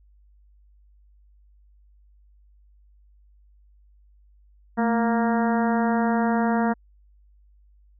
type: harmonic tone with a mistuned harmonic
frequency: 233.1 Hz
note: A#3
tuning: in tune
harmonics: 1 / 2 / 3 / 4 / 5 / 6 / 7 / 8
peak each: -21 / -29 / -27 / -29 / -36 / -34 / -36 / -38 dBFS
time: 4.77-6.74 s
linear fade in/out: 20 ms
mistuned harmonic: 1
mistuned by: -67 cents
effects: added 50 Hz sine -53 dBFS peak until 7.99 s